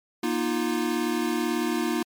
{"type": "chord", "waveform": "square", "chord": "Bb suspended fourth", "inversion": "none", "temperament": "equal with one note detuned", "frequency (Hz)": [238.4, 311.1, 349.2], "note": ["Bb3", "Eb4", "F4"], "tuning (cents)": [39, 0, 0], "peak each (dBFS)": -29, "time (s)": [0.23, 2.03], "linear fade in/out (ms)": 5, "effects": ["MP3 96 kbps"]}